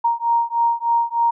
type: beating tone pair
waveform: sine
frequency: 932.3 / 935.6 Hz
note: A#5 / A#5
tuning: 0 / +6 cents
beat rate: 3.3 Hz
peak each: -19 dBFS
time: 0.04-1.31 s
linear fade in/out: 10 ms
effects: none

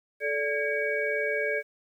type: tone cluster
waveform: sine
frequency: 435.5 / 582 / 1634 / 2259 Hz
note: A4 / D5 / G#6 / C#7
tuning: -18 / -16 / -29 / +32 cents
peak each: -31 dBFS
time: 0.2-1.63 s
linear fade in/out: 50 ms
effects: 10-bit

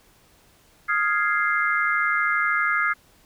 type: chord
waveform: sine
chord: F minor seventh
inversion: third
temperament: equal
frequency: 1244.5 / 1396.9 / 1661.2 / 2093 Hz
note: Eb6 / F6 / Ab6 / C7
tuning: 0 / 0 / 0 / 0 cents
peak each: -25 dBFS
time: 0.88-2.94 s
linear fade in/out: 20 ms
effects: pink hiss -57 dBFS RMS until 3.25 s

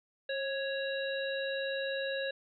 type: harmonic tone with a mistuned harmonic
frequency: 554.4 Hz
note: C#5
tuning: in tune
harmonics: 1 / 3 / 5 / 7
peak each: -34 / -38 / -44 / -42 dBFS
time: 0.29-2.31 s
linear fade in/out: 5 ms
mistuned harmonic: 1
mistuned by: -39 cents
effects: none

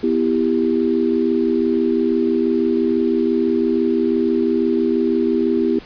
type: chord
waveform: sine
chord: E minor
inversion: second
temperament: just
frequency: 247.2 / 329.6 / 395.6 Hz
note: B3 / E4 / G4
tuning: +2 / 0 / +16 cents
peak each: -19 dBFS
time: 0.03-5.79 s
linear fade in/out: 5 ms
effects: pink hiss -41 dBFS RMS until 5.85 s + resampled to 11025 Hz

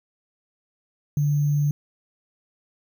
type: tone with sample-and-hold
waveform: sine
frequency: 146 Hz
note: D3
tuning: 10 cents flat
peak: -18 dBFS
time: 1.17-1.71 s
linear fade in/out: 2 ms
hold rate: 6300 Hz
effects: none

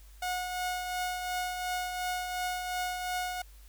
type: tone with tremolo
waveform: sawtooth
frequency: 727 Hz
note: F#5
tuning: 31 cents flat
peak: -26 dBFS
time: 0.22-3.42 s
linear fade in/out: 5 ms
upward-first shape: triangle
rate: 2.8 Hz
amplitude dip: 45%
effects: added 50 Hz sine -50 dBFS peak until 3.68 s + white hiss -61 dBFS RMS until 3.68 s

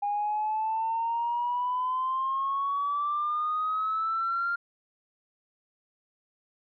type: exponential sweep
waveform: sine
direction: up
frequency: 813 to 1400 Hz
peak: -25 dBFS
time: 0.02-4.56 s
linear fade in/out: 10 ms
effects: tanh soft clip ceiling -21 dBFS

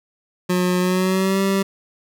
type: tone with pitch glide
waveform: 25% pulse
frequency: 180.6 to 194.68 Hz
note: F#3 to G3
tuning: -42 to -12 cents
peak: -13 dBFS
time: 0.49-1.63 s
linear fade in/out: 10 ms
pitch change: +130 cents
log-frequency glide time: 0.79-1.41 s
effects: none

